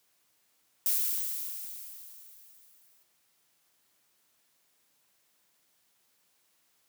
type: noise with exponential decay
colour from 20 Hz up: violet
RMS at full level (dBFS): -26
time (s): 0.86-3.03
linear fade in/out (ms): 1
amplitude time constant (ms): 470
effects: white hiss -71 dBFS RMS until 6.88 s + high-pass 100 Hz 12 dB/octave